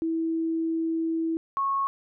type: tone pair in turn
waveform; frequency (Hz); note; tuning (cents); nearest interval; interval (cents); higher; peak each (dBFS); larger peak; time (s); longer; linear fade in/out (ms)
sine; 326.3 / 1097.5; E4 / C#6; -18 / -18; octave + major sixth; 2100; second; -24 / -23; second; 0.02-1.37 / 1.57-1.87; first; 0
effects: none